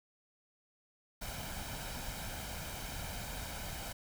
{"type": "noise with comb filter", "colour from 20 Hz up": "pink", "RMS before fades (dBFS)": -42, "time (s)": [1.21, 3.93], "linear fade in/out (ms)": 10, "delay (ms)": 1.3, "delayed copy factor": 0.55, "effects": []}